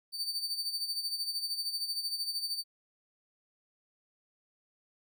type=tone with tremolo; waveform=40% pulse; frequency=4580 Hz; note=D8; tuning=44 cents flat; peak=-29 dBFS; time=0.12-2.64 s; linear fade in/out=50 ms; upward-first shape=sine; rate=13 Hz; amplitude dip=65%; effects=none